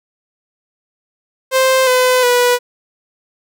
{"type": "tone with pitch steps", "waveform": "sawtooth", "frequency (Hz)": [523.3, 506.4, 490], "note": ["C5", "B4", "B4"], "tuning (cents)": [0, 43, -14], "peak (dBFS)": -6, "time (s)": [1.51, 2.59], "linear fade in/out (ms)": 50, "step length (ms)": 360, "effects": []}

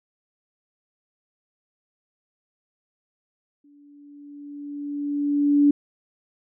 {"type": "tone with exponential growth", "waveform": "sine", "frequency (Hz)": 288.5, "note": "D4", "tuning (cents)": -31, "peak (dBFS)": -12, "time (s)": [3.64, 5.71], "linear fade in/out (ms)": 5, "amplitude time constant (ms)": 450, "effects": []}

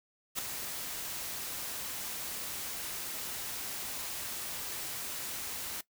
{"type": "noise with ADSR envelope", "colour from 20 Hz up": "white", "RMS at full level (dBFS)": -32, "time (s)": [0.35, 5.81], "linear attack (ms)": 37, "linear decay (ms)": 4, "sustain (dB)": -7, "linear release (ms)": 3, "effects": ["noise-tail reverb RT60 0.1 s tail -19 dB re dry"]}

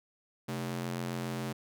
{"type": "ring-modulated tone", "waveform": "sawtooth", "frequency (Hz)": 174.61, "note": "F3", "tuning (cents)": 0, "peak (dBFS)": -27, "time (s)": [0.48, 1.53], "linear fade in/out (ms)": 10, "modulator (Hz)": 43.4, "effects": []}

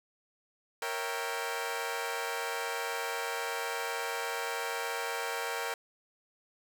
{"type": "chord", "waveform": "15% pulse", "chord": "A# diminished seventh", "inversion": "none", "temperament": "equal", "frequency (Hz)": [466.2, 554.4, 659.3, 784], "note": ["A#4", "C#5", "E5", "G5"], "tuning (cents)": [0, 0, 0, 0], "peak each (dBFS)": [-30, -34, -36, -32], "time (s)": [0.82, 5.74], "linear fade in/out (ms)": 2, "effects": []}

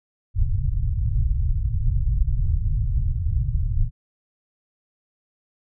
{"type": "low-pass noise", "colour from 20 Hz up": "pink", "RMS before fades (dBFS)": -21, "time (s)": [0.34, 3.91], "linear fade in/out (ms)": 50, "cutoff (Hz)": 130, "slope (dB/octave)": 48, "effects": []}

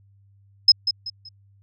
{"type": "tone with echo", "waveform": "sine", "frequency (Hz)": 5130, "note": "E8", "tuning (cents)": -48, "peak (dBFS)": -8, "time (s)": [0.68, 0.72], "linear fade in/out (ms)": 5, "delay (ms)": 190, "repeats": 3, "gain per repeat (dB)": -10, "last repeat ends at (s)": 1.29, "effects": ["added 99 Hz sine -53 dBFS peak until 1.62 s"]}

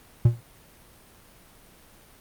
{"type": "tone with exponential decay", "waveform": "triangle", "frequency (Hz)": 117.7, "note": "A#2", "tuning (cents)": 17, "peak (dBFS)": -8, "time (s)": [0.25, 0.41], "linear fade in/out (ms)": 5, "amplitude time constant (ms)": 33, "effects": ["pink hiss -53 dBFS RMS until 2.2 s", "Opus 32 kbps"]}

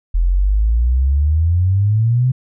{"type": "exponential sweep", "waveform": "sine", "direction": "up", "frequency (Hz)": [41.2, 130.81], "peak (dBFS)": -11, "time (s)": [0.14, 2.32], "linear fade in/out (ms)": 10, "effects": []}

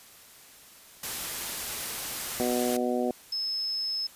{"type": "noise", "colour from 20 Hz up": "white", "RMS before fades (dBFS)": -34, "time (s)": [1.03, 2.77], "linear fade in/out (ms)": 5}
{"type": "harmonic tone", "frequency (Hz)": 123.2, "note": "B2", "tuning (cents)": -4, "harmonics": [2, 3, 4, 5, 6], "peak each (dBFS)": [-29, -31, -32, -33, -34], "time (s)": [2.4, 3.11], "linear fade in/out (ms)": 0}
{"type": "tone", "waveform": "sine", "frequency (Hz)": 5200, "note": "E8", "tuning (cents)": -24, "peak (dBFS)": -28, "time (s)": [3.32, 4.07], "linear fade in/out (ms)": 5}
{"effects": ["white hiss -52 dBFS RMS until 4.15 s", "resampled to 32000 Hz"]}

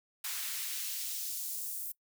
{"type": "noise with high-pass filter sweep", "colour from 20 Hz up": "white", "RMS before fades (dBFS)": -38, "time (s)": [0.24, 1.92], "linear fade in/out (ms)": 5, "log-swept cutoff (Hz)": [1200, 11000], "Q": 0.8, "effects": ["noise-tail reverb RT60 0.1 s tail -22 dB re dry"]}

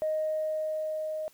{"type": "tone with level ramp", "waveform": "sine", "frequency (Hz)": 622.3, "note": "D#5", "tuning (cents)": 0, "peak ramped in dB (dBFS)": [-25, -31], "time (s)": [0.02, 1.28], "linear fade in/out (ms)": 0, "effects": ["tanh soft clip ceiling -21 dBFS", "white hiss -61 dBFS RMS until 1.33 s"]}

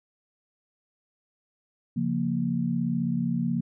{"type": "chord", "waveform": "sine", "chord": "Bb minor", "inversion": "first", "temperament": "equal", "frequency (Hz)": [138.59, 174.61, 233.1], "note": ["Db3", "F3", "Bb3"], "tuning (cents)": [0, 0, 0], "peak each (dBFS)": [-31, -28, -27], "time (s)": [1.96, 3.61], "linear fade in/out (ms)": 10, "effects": []}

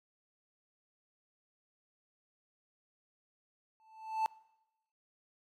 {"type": "tone with exponential growth", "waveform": "triangle", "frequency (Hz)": 880, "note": "A5", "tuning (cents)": 0, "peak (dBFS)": -24, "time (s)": [3.8, 4.26], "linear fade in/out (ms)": 0, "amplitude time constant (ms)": 98, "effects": ["noise-tail reverb RT60 0.9 s tail -23 dB re dry", "MP3 96 kbps"]}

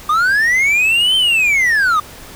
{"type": "linear two-way sweep", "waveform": "triangle", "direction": "up then down", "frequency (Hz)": [1181, 3127, 1181], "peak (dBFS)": -9, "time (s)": [0.09, 2], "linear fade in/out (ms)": 5, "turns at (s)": 1.16, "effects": ["pink hiss -36 dBFS RMS until 2.35 s"]}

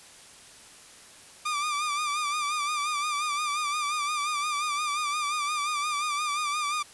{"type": "tone with vibrato", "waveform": "sawtooth", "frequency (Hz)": 1191, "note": "D6", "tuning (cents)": 24, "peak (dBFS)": -23, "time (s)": [1.45, 6.83], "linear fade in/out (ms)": 10, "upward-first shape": "sine", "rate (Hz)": 5.7, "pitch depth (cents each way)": 58, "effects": ["white hiss -50 dBFS RMS until 6.93 s", "resampled to 24000 Hz"]}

